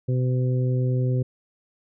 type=harmonic tone; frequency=127.1 Hz; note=C3; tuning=50 cents flat; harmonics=1 / 2 / 3 / 4; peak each=-20 / -32 / -32 / -34 dBFS; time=0.08-1.23 s; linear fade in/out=10 ms; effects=none